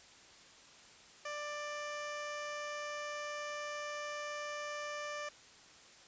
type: tone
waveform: 15% pulse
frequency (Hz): 591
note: D5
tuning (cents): +11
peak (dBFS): -33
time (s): 1.25-5.29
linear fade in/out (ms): 5
effects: white hiss -58 dBFS RMS until 6.07 s + resampled to 16000 Hz